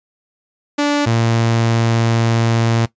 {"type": "tone pair in turn", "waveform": "sawtooth", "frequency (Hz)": [290.6, 114.96], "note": ["D4", "A#2"], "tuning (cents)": [-18, -24], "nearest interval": "octave + major third", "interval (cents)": 1606, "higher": "first", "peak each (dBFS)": -9, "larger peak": "neither", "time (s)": [[0.78, 1.06], [1.06, 2.86]], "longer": "second", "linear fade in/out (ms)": 10, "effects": ["noise-tail reverb RT60 0.1 s tail -17 dB re dry", "resampled to 16000 Hz"]}